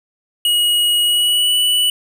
square tone with pitch glide, 2900 to 2961 Hz, F#7 to F#7, -35 to +1 cents, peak -13 dBFS, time 0.45-1.9 s, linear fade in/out 2 ms, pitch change +36 cents, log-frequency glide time 1.04-1.56 s, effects none

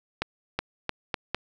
accelerating click train, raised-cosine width 0.3 ms, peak -10 dBFS, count 5, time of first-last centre 0.22-1.346 s, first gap 370 ms, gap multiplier 0.82, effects none

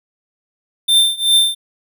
square tone with tremolo, 3581 Hz, A7, 30 cents sharp, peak -8 dBFS, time 0.88-1.55 s, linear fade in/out 10 ms, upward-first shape triangle, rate 2.6 Hz, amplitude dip 95%, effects none

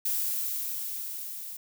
violet noise with level ramp, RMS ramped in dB -28 to -40 dBFS, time 0.05-1.57 s, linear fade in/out 5 ms, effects none

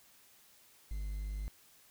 triangle tone with quantisation, 50.6 Hz, G#1, 44 cents flat, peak -34 dBFS, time 0.91-1.48 s, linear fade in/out 0 ms, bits 10, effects white hiss -63 dBFS RMS until 1.9 s

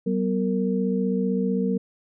sine tone cluster, 190.8 / 246.4 / 460 Hz, G3 / B3 / A#4, -47 / -4 / -23 cents, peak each -23 / -27 / -27 dBFS, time 0.06-1.78 s, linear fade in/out 10 ms, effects none

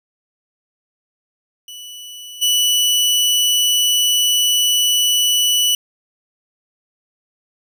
sawtooth tone with level steps, 2960 Hz, F#7, in tune, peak -29 / -10 dBFS, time 1.68-5.75 s, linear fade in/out 2 ms, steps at 2.41 s, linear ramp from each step 20 ms, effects none

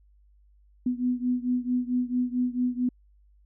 sine beating tone pair, 246.9 / 251.4 Hz, B3 / B3, 0 / +31 cents, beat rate 4.5 Hz, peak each -26 / -28 dBFS, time 0.86-2.89 s, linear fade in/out 5 ms, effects added 50 Hz sine -56 dBFS peak until 3.45 s

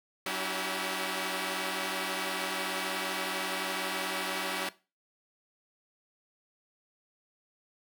5% pulse tone cluster, 187.2 / 284 / 325.3 / 386.3 Hz, F#3 / C#4 / E4 / G4, +20 / +42 / -23 / -25 cents, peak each -26 dBFS, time 0.26-4.69 s, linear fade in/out 2 ms, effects noise-tail reverb RT60 0.3 s tail -18 dB re dry

